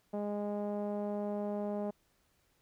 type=tone with low-pass filter; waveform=sawtooth; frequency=206 Hz; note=G#3; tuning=14 cents flat; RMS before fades=-36 dBFS; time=0.13-1.91 s; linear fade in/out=10 ms; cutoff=680 Hz; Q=2.7; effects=pink hiss -73 dBFS RMS until 2.61 s